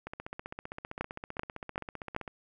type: two click trains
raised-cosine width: 0.5 ms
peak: -16 / -24 dBFS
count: 4 / 35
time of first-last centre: 1.01-2.164 / 0.07-2.278 s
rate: 2.6 / 15.4 Hz
effects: none